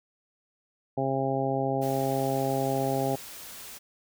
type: harmonic tone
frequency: 134.6 Hz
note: C3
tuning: 49 cents sharp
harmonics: 1 / 2 / 3 / 4 / 5 / 6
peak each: -32 / -32 / -32 / -32 / -32 / -32 dBFS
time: 0.97-3.16 s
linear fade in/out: 10 ms
type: noise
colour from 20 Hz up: white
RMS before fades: -43 dBFS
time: 1.81-3.79 s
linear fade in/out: 20 ms
effects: none